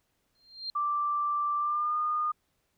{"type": "tone with exponential growth", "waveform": "sine", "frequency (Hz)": 4186, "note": "C8", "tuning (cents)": 0, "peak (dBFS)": -30, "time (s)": [0.35, 0.7], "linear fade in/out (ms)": 1, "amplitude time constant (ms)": 75}
{"type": "tone with pitch glide", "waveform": "sine", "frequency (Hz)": [1174.7, 1221.1], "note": ["D6", "D#6"], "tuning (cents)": [0, -33], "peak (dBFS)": -26, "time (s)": [0.75, 2.32], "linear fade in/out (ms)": 10, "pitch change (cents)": 67, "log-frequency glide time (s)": [1.58, 1.97]}
{"effects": ["pink hiss -75 dBFS RMS until 2.77 s"]}